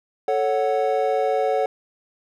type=chord; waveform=triangle; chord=F# minor; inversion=first; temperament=equal; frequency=440 / 554.4 / 740 Hz; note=A4 / C#5 / F#5; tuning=0 / 0 / 0 cents; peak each=-21 dBFS; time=0.28-1.66 s; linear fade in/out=2 ms; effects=none